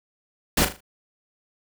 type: noise with echo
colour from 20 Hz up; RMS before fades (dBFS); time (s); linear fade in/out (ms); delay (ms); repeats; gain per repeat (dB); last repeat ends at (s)
pink; -19; 0.57-0.65; 5; 39; 4; -9; 0.806
effects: none